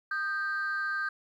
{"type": "tone pair together", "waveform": "sine", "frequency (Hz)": [1233, 1571.5], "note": ["D#6", "G6"], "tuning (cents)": [-16, 4], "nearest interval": "major third", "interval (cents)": 420, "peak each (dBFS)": [-33, -28], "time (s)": [0.11, 1.09], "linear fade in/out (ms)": 5, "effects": ["tanh soft clip ceiling -26 dBFS", "11-bit"]}